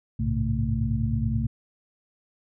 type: tone cluster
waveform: sine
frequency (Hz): 62.3 / 102.4 / 111.8 / 134 / 224.1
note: B1 / G#2 / A2 / C3 / A3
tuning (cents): +16 / -24 / +28 / +42 / +32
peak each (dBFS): -29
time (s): 0.19-1.47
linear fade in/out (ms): 10
effects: none